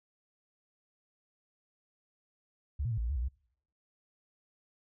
sine tone with pitch steps, 71.5 / 119.1 / 109.9 / 56.4 / 58.7 / 72.7 / 58.4 / 64.8 Hz, D2 / A#2 / A2 / A1 / A#1 / D2 / A#1 / C2, -46 / +38 / -2 / +44 / +13 / -17 / +4 / -16 cents, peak -30 dBFS, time 2.79-3.286 s, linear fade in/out 10 ms, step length 62 ms, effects noise-tail reverb RT60 0.7 s tail -26 dB re dry

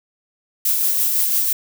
violet noise with tremolo, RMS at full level -17 dBFS, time 0.65-1.53 s, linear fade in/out 5 ms, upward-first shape sine, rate 5.9 Hz, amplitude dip 30%, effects none

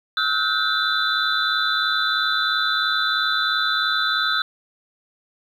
sine tone cluster, 1296 / 1446 / 1549 / 3556 / 3984 Hz, E6 / F#6 / G6 / A7 / B7, -30 / -40 / -21 / +18 / +14 cents, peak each -25 dBFS, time 0.17-4.42 s, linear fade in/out 2 ms, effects 8-bit

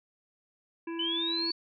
harmonic tone, 333.1 Hz, E4, 18 cents sharp, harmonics 1 / 3 / 5 / 7 / 8, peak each -34 / -44 / -48 / -51 / -52 dBFS, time 0.87-1.51 s, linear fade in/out 5 ms
sine linear sweep, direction up, 2960 to 4500 Hz, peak -29 dBFS, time 0.99-1.52 s, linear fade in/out 5 ms
effects none

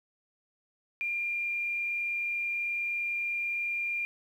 sine tone with frequency modulation, 2397 Hz, D7, 35 cents sharp, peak -29 dBFS, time 1.01-4.05 s, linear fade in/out 0 ms, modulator 41.2 Hz, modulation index 0.52, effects 10-bit

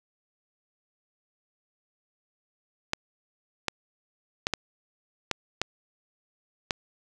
clicks, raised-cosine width 0.2 ms, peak -8 dBFS, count 7, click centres 2.934 / 3.683 / 4.469 / 4.537 / 5.313 / 5.616 / 6.708 s, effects none

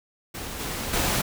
pink noise with level steps, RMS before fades -35 / -31 / -24 dBFS, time 0.34-1.22 s, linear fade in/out 10 ms, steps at 0.59 / 0.93 s, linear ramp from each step 5 ms, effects none

